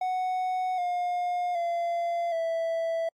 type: tone with pitch steps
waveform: triangle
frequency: 740 / 712.3 / 685.7 / 660 Hz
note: F#5 / F5 / F5 / E5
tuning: 0 / +34 / -32 / +2 cents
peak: -24 dBFS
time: 0.01-3.09 s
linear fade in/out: 5 ms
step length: 770 ms
effects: AAC 64 kbps